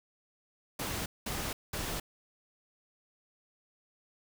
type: noise bursts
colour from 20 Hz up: pink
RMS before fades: -36 dBFS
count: 3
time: 0.79-2 s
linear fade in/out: 5 ms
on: 270 ms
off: 200 ms
effects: none